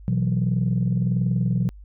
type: chord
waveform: sine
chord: B suspended fourth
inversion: none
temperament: equal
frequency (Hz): 123.47 / 164.81 / 185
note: B2 / E3 / F#3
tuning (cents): 0 / 0 / 0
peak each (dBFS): -21 / -24 / -23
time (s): 0.08-1.69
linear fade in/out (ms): 0
effects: tanh soft clip ceiling -13 dBFS + added 50 Hz sine -40 dBFS peak until 1.84 s